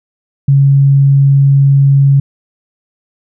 sine tone, 138.59 Hz, C#3, in tune, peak -4 dBFS, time 0.48-2.2 s, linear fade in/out 5 ms, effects none

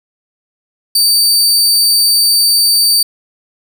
sawtooth tone, 4611 Hz, D8, 33 cents flat, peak -5 dBFS, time 0.95-3.03 s, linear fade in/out 5 ms, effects none

